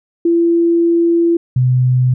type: tone pair in turn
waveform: sine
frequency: 338.3 / 126.72 Hz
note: E4 / B2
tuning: +45 / +45 cents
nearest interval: octave + perfect fourth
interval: 1700 cents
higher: first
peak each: -9 dBFS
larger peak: neither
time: 0.25-1.37 / 1.56-2.14 s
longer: first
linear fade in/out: 5 ms
effects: none